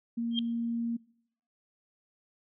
sine tone, 233.1 Hz, A#3, in tune, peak -29 dBFS, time 0.17-0.97 s, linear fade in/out 10 ms
sine tone with exponential growth, 3202 Hz, G7, 36 cents sharp, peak -23 dBFS, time 0.31-0.39 s, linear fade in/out 1 ms, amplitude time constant 17 ms
effects noise-tail reverb RT60 0.7 s tail -24 dB re dry

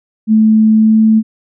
sine tone with pitch glide, 218.2 to 219.6 Hz, A3 to A3, -14 to -3 cents, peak -5 dBFS, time 0.27-1.23 s, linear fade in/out 50 ms, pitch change +11 cents, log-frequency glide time 0.75-1 s, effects none

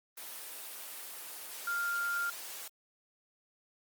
sine tone in noise, 1396.9 Hz, F6, in tune, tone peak -31 dBFS, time 1.67-2.3 s, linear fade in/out 5 ms, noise white, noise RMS -44 dBFS, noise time 0.17-2.68 s, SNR +10 dB, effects high-pass 400 Hz 12 dB/octave + Opus 24 kbps

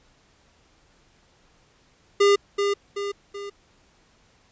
square tone with echo, 403.3 Hz, G4, 49 cents sharp, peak -15 dBFS, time 2.2-2.36 s, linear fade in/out 10 ms, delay 380 ms, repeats 3, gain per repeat -6 dB, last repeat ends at 3.5 s, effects pink hiss -60 dBFS RMS until 4.51 s + resampled to 16000 Hz

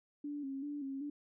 sine tone with vibrato, 281 Hz, C#4, 24 cents sharp, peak -38 dBFS, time 0.24-1.1 s, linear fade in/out 5 ms, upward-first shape square, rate 2.6 Hz, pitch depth 61 cents each way, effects none

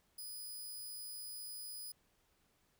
5% pulse tone, 4978 Hz, D#8, in tune, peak -38 dBFS, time 0.18-1.92 s, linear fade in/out 5 ms, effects pink hiss -75 dBFS RMS until 2.79 s

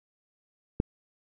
click, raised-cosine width 3 ms, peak -11 dBFS, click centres 0.801 s, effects none

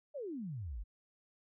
sine exponential sweep, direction down, 622.3 to 44.22 Hz, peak -39 dBFS, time 0.14-0.84 s, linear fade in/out 20 ms, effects none

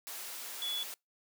sine tone in noise, 3413 Hz, G#7, 47 cents sharp, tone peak -34 dBFS, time 0.62-0.83 s, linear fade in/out 0 ms, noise white, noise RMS -43 dBFS, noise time 0.07-0.94 s, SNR +6 dB, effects noise-tail reverb RT60 0.2 s tail -26 dB re dry + high-pass 400 Hz 12 dB/octave

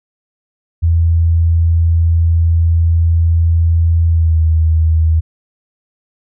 sine tone with pitch glide, 83.2 to 80.27 Hz, E2 to E2, +17 to -45 cents, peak -8 dBFS, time 0.82-5.21 s, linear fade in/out 20 ms, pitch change -62 cents, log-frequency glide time 4.08-4.39 s, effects none

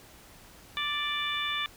harmonic tone, 587.3 Hz, D5, in tune, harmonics 2 / 3 / 4 / 5 / 6, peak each -35 / -36 / -35 / -38 / -33 dBFS, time 0.77-1.66 s, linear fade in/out 0 ms, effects pink hiss -53 dBFS RMS until 1.76 s

